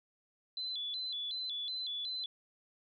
sine tone with vibrato, 3729 Hz, A#7, in tune, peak -36 dBFS, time 0.57-2.26 s, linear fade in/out 2 ms, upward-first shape square, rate 2.7 Hz, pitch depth 140 cents each way, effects none

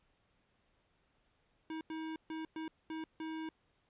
square tone bursts at uneven times, 318.4 Hz, D#4, 40 cents sharp, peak -40 dBFS, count 6, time 1.7-1.81 / 1.9-2.16 / 2.3-2.45 / 2.56-2.68 / 2.9-3.04 / 3.2-3.49 s, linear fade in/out 2 ms, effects pink hiss -75 dBFS RMS until 3.89 s + resampled to 8000 Hz

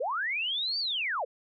sine linear two-way sweep, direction up then down, 436.8 to 4699 to 436.8 Hz, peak -28 dBFS, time 0-1.25 s, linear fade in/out 10 ms, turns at 0.79 s, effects none

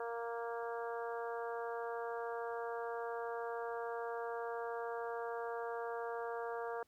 harmonic tone, 233.1 Hz, A#3, in tune, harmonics 2 / 3 / 4 / 5 / 6 / 7, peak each -41 / -45 / -47 / -49 / -51 / -52 dBFS, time 0-6.83 s, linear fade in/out 2 ms, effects pink hiss -75 dBFS RMS until 6.87 s

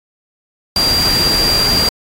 sine tone in noise, 4747 Hz, D8, 18 cents sharp, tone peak -12 dBFS, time 0.76-1.89 s, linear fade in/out 2 ms, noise pink, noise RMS -19 dBFS, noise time 0.76-1.89 s, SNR +4 dB, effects AAC 48 kbps

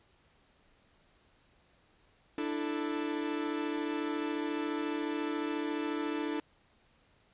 45% pulse chord, D suspended second, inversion none, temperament equal with one note detuned, 295.4 / 329.6 / 440 Hz, D4 / E4 / A4, +10 / 0 / 0 cents, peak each -35 / -37 / -39 dBFS, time 2.38-6.4 s, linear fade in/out 2 ms, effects pink hiss -67 dBFS RMS until 7.33 s + resampled to 8000 Hz

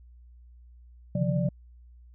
sine tone cluster, 134.5 / 147.6 / 161.1 / 176.3 / 588 Hz, C3 / D3 / E3 / F3 / D5, +48 / +9 / -39 / +17 / +2 cents, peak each -28 / -32 / -34 / -27 / -33 dBFS, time 1.15-1.49 s, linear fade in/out 5 ms, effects added 60 Hz sine -49 dBFS peak until 2.14 s

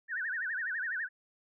sine tone with vibrato, 1661.2 Hz, G#6, in tune, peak -32 dBFS, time 0.08-1.09 s, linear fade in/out 50 ms, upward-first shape sine, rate 12 Hz, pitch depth 210 cents each way, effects none

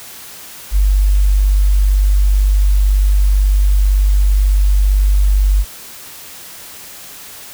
sine tone, 49 Hz, G1, in tune, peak -8 dBFS, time 0.71-5.65 s, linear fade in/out 50 ms, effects white hiss -34 dBFS RMS until 7.53 s

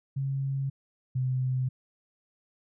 sine tone pair in turn, 136.3 / 128.65 Hz, C#3 / C3, -29 / -29 cents, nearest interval minor second, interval 100 cents, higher first, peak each -27 / -25 dBFS, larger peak second, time 0.16-0.7 / 1.15-1.69 s, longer neither, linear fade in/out 10 ms, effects none

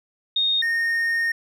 sine / triangle tone pair in turn, 3700 / 1842.5 Hz, A#7 / A#6, -14 / -21 cents, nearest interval octave, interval 1207 cents, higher first, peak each -18 dBFS, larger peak neither, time 0.36-0.62 / 0.62-1.32 s, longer second, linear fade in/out 5 ms, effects none

